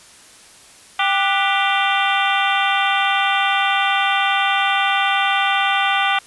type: harmonic tone with a mistuned harmonic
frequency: 394.4 Hz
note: G4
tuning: 11 cents sharp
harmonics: 2 / 3 / 4 / 5 / 6 / 7 / 8 / 9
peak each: -20 / -22 / -23 / -24 / -25 / -25 / -26 / -27 dBFS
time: 0.99-6.19 s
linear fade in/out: 5 ms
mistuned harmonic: 4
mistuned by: -110 cents
effects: white hiss -45 dBFS RMS until 6.26 s + resampled to 24000 Hz